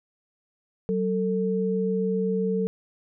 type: tone pair together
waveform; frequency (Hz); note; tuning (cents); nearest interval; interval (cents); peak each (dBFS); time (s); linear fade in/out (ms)
sine; 188.7 / 446.5; F#3 / A4; +34 / +25; octave + minor third; 1491; -25; 0.89-2.67; 0
effects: none